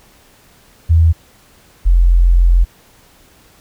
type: tone pair in turn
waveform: sine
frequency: 82 / 43.44 Hz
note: E2 / F1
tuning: -9 / -8 cents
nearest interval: major seventh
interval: 1099 cents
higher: first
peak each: -6 dBFS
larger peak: neither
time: 0.89-1.13 / 1.85-2.65 s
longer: second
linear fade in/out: 20 ms
effects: pink hiss -48 dBFS RMS until 3.6 s